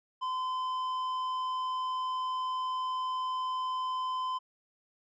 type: tone with tanh clipping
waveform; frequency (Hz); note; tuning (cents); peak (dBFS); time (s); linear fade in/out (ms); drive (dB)
sine; 1024; C6; -38; -32; 0.21-4.39; 20; 8
effects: none